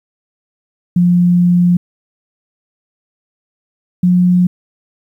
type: tone pair in turn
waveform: sine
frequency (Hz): 176.3 / 179.28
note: F3 / F3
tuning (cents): +17 / +46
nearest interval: unison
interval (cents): 29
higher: second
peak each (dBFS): -7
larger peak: neither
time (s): 0.96-1.77 / 4.03-4.47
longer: first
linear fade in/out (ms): 5
effects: 8-bit